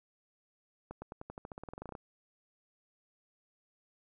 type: accelerating click train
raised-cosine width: 1 ms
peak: -29 dBFS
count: 18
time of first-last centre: 0.91-1.952 s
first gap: 110 ms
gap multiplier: 0.92
effects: none